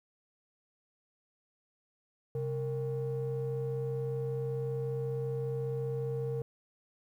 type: ring-modulated tone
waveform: triangle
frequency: 164.81 Hz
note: E3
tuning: in tune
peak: -26 dBFS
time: 2.35-6.42 s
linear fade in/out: 2 ms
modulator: 297 Hz
effects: tanh soft clip ceiling -23 dBFS + 11-bit